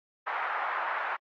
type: band-pass noise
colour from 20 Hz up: pink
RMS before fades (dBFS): -32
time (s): 0.26-1.17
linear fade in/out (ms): 20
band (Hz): 800 to 1800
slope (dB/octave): 24
effects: AAC 48 kbps